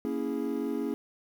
triangle chord, A# half-diminished seventh, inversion none, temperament equal with one note detuned, 233.1 / 278.5 / 329.6 / 415.3 Hz, A#3 / C#4 / E4 / G#4, 0 / +8 / 0 / 0 cents, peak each -33 / -31 / -34 / -33 dBFS, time 0.05-0.94 s, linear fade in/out 0 ms, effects 9-bit

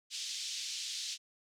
pink band-pass noise, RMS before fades -40 dBFS, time 0.1-1.18 s, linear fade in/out 50 ms, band 3200 to 6900 Hz, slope 24 dB/octave, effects none

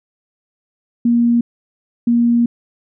sine tone bursts at uneven times, 236.5 Hz, A#3, 25 cents sharp, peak -10 dBFS, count 2, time 1.05-1.41 / 2.07-2.46 s, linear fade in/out 5 ms, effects none

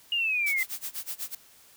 sine linear sweep, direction down, 2871 to 2035 Hz, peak -24 dBFS, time 0.12-0.63 s, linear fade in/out 2 ms
blue noise with tremolo, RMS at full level -33 dBFS, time 0.46-1.35 s, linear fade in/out 5 ms, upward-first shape sine, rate 8.1 Hz, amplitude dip 100%
effects white hiss -56 dBFS RMS until 1.76 s

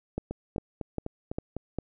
two click trains, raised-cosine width 2 ms, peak -20 / -17 dBFS, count 6 / 5, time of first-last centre 0.31-1.566 / 0.18-1.786 s, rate 3.98 / 2.49 Hz, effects none

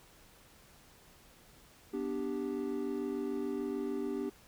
triangle chord, G major, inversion first, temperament equal, 246.9 / 293.7 / 392 Hz, B3 / D4 / G4, 0 / 0 / 0 cents, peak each -37 / -36 / -35 dBFS, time 1.93-4.3 s, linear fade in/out 10 ms, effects pink hiss -60 dBFS RMS until 4.47 s

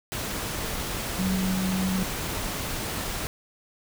sine tone in noise, 187.8 Hz, F#3, 26 cents sharp, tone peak -24 dBFS, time 1.19-2.03 s, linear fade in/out 0 ms, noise pink, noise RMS -31 dBFS, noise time 0.12-3.27 s, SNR +4 dB, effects none

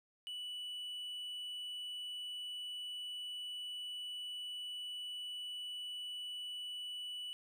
triangle tone, 2960 Hz, F#7, in tune, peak -40 dBFS, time 0.27-7.33 s, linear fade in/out 0 ms, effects none

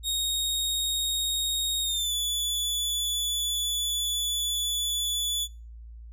sawtooth tone with pitch glide, 3742 to 3451 Hz, A#7 to A7, +6 to -34 cents, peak -23 dBFS, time 0.03-5.48 s, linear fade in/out 50 ms, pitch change -140 cents, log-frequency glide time 1.82-2.14 s, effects noise-tail reverb RT60 0.4 s tail -26 dB re dry + added 57 Hz sine -41 dBFS peak until 6.12 s

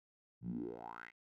10% pulse tone with band-pass filter sweep, 58 Hz, A#1, 8 cents flat, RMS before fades -45 dBFS, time 0.41-1.12 s, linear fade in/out 50 ms, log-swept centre 130 to 2300 Hz, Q 6.5, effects none

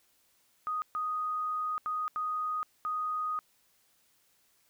sine tone bursts at uneven times, 1244.5 Hz, D#6, in tune, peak -30 dBFS, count 5, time 0.67-0.82 / 0.95-1.78 / 1.86-2.08 / 2.16-2.63 / 2.85-3.39 s, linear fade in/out 0 ms, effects white hiss -69 dBFS RMS until 4.69 s

